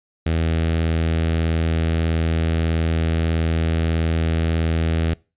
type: tone with notch filter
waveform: sawtooth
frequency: 81.6 Hz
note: E2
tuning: 17 cents flat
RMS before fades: -20 dBFS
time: 0.26-5.14 s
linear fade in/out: 5 ms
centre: 990 Hz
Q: 1.5
effects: noise-tail reverb RT60 0.3 s tail -24 dB re dry + resampled to 8000 Hz